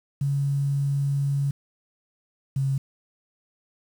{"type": "tone pair in turn", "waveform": "sine", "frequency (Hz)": [140.2, 135.89], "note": ["C#3", "C#3"], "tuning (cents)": [20, -34], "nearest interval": "minor second", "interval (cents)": 54, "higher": "first", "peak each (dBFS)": -21, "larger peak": "neither", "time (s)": [[0.21, 1.51], [2.56, 2.78]], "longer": "first", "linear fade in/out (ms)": 5, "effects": ["8-bit"]}